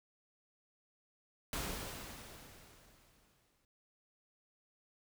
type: noise with exponential decay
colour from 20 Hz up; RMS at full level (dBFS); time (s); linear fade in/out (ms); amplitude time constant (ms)
pink; -38; 1.53-3.65; 1; 460
effects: none